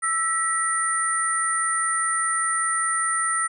sine tone cluster, 1318 / 1935 / 9090 Hz, E6 / B6 / C#9, -1 / -36 / +42 cents, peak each -24 / -27 / -25 dBFS, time 0.02-3.48 s, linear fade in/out 20 ms, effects none

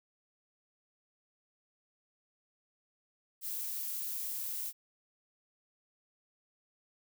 violet noise, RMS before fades -38 dBFS, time 3.41-4.73 s, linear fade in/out 50 ms, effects none

